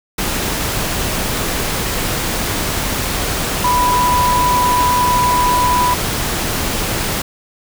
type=tone in noise; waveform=sine; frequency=987.8 Hz; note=B5; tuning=in tune; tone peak=-12 dBFS; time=3.64-5.94 s; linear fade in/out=5 ms; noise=pink; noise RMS=-19 dBFS; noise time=0.18-7.22 s; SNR=+4 dB; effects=none